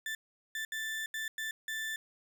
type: tone bursts at uneven times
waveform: 35% pulse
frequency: 1766 Hz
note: A6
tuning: 6 cents sharp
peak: -33 dBFS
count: 6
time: 0.06-0.15 / 0.55-0.65 / 0.72-1.06 / 1.14-1.28 / 1.38-1.51 / 1.68-1.96 s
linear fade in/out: 2 ms
effects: none

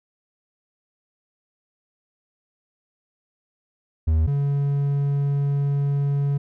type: tone pair in turn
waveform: triangle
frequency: 79.4 / 141.39 Hz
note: D#2 / C#3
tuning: +36 / +35 cents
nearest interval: minor seventh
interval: 999 cents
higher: second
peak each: -14 / -17 dBFS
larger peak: first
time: 4.07-4.27 / 4.27-6.38 s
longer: second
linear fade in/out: 10 ms
effects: none

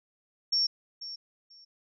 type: tone with echo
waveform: sine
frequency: 5480 Hz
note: F8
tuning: 34 cents flat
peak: -23 dBFS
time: 0.52-0.67 s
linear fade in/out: 10 ms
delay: 490 ms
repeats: 2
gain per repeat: -14 dB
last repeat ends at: 1.65 s
effects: none

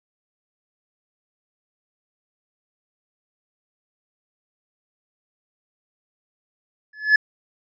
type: tone with exponential growth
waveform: triangle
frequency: 1715 Hz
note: A6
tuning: 45 cents flat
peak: -6 dBFS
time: 6.93-7.16 s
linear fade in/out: 5 ms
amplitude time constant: 49 ms
effects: resampled to 16000 Hz

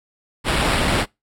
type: noise with sample-and-hold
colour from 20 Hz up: pink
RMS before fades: -19 dBFS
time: 0.44-1.06 s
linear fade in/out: 50 ms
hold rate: 6300 Hz
effects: noise-tail reverb RT60 0.2 s tail -24 dB re dry + low-pass 11000 Hz 12 dB/octave

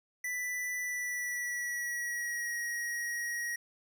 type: tone with pitch glide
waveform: square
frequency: 1981 to 1894.8 Hz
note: B6 to A#6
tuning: +5 to +28 cents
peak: -34 dBFS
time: 0.24-3.56 s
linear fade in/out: 5 ms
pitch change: -77 cents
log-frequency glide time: 0.79-2.54 s
effects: none

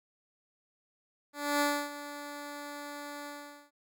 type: tone with ADSR envelope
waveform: 10% pulse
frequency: 290 Hz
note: D4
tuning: 22 cents flat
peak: -17 dBFS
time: 1.33-3.71 s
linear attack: 280 ms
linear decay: 280 ms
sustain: -15 dB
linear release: 450 ms
effects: none

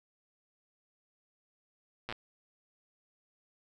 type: slowing click train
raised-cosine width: 0.3 ms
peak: -22 dBFS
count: 5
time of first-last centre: 2.09-2.125 s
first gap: 8 ms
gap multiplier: 1.06
effects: none

